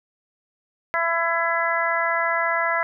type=harmonic tone; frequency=334.8 Hz; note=E4; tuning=27 cents sharp; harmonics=2 / 3 / 4 / 5 / 6; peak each=-26 / -26 / -26 / -26 / -26 dBFS; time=0.94-2.83 s; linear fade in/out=0 ms; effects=none